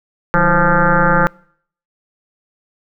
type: tone with frequency modulation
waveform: sine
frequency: 698.5 Hz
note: F5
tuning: in tune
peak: -9 dBFS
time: 0.34-1.27 s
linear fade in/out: 0 ms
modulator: 171 Hz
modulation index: 5.3
effects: noise-tail reverb RT60 0.6 s tail -26 dB re dry